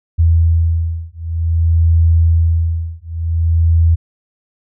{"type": "beating tone pair", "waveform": "sine", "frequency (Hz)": [82.41, 82.94], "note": ["E2", "E2"], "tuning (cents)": [0, 11], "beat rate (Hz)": 0.53, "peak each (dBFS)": -13, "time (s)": [0.18, 3.96], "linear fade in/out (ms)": 20, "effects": []}